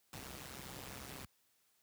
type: noise with amplitude modulation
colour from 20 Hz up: pink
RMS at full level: -45 dBFS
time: 0.13-1.25 s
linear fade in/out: 2 ms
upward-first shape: sine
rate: 132 Hz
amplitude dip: 80%
effects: white hiss -75 dBFS RMS until 1.82 s + high-pass 60 Hz 12 dB/octave